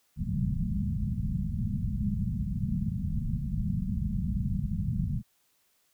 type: low-pass noise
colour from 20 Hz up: white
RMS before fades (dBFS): -30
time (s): 0.16-5.23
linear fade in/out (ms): 50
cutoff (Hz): 220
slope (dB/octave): 96
effects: white hiss -70 dBFS RMS until 5.93 s